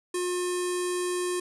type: tone with low-pass filter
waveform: square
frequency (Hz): 358.1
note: F4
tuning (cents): +43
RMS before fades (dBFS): -29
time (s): 0.14-1.4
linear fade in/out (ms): 5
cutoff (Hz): 9500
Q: 4.5
effects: none